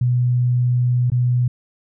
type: tone with dropouts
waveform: sine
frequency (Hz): 123.47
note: B2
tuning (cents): 0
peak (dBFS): -14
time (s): 0.01-1.48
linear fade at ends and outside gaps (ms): 5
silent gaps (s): 1.101-1.118
effects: none